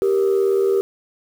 sine tone pair together, 391.5 / 469.6 Hz, G4 / A#4, -2 / +13 cents, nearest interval minor third, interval 315 cents, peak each -14 / -19 dBFS, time 0.02-0.81 s, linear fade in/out 0 ms, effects tanh soft clip ceiling -11 dBFS + 7-bit

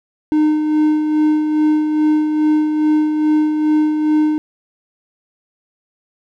triangle tone with tremolo, 305.8 Hz, D#4, 30 cents flat, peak -8 dBFS, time 0.32-4.38 s, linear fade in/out 0 ms, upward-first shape sine, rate 2.4 Hz, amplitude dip 45%, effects none

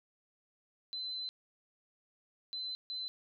sine tone bursts at uneven times, 4046 Hz, B7, 41 cents sharp, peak -37 dBFS, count 3, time 0.93-1.29 / 2.53-2.75 / 2.9-3.08 s, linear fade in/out 0 ms, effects none

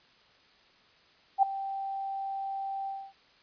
sine tone with ADSR envelope, 782 Hz, G5, 4 cents flat, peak -16 dBFS, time 1.38-3.13 s, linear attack 47 ms, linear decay 6 ms, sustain -16 dB, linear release 260 ms, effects white hiss -61 dBFS RMS until 3.42 s + resampled to 11025 Hz

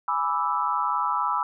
sine chord, E dominant seventh, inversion first, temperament equal, 830.6 / 987.8 / 1174.7 / 1318.5 Hz, G#5 / B5 / D6 / E6, 0 / 0 / 0 / 0 cents, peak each -31 / -26 / -29 / -27 dBFS, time 0.08-1.43 s, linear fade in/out 2 ms, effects none

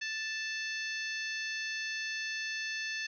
harmonic tone, 880 Hz, A5, in tune, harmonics 2 / 3 / 4 / 5 / 6 / 7, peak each -37 / -40 / -46 / -44 / -47 / -47 dBFS, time 0.01-3.07 s, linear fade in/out 10 ms, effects none

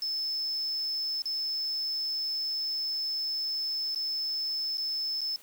triangle tone with dropouts, 5250 Hz, E8, 8 cents flat, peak -28 dBFS, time 0.02-5.36 s, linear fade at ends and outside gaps 1 ms, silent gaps 1.22-1.256 / 3.948-3.959 / 4.772-4.78 / 5.208-5.215 s, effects white hiss -55 dBFS RMS until 5.42 s + high-pass 60 Hz 12 dB/octave

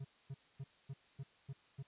triangle tone bursts, 136.2 Hz, C#3, 30 cents flat, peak -40 dBFS, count 7, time 0-1.829 s, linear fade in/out 10 ms, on 47 ms, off 250 ms, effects white hiss -68 dBFS RMS until 1.87 s + resampled to 8000 Hz

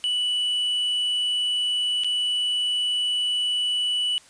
triangle tone with dropouts, 2960 Hz, F#7, in tune, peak -20 dBFS, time 0.04-4.18 s, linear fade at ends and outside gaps 0 ms, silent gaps 2.036-2.045 s, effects white hiss -52 dBFS RMS until 4.29 s + resampled to 22050 Hz

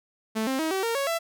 sawtooth tone with pitch steps, 220 / 264.7 / 318.4 / 383 / 460.8 / 554.4 / 666.9 Hz, A3 / C4 / D#4 / G4 / A#4 / C#5 / E5, 0 / +20 / +40 / -40 / -20 / 0 / +20 cents, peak -21 dBFS, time 0.35-1.19 s, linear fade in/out 20 ms, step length 120 ms, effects none

